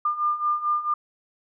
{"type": "beating tone pair", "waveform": "sine", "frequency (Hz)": [1199, 1203.5], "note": ["D6", "D6"], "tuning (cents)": [36, 42], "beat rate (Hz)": 4.5, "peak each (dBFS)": [-27, -23], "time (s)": [0.05, 0.94], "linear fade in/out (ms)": 5, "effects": []}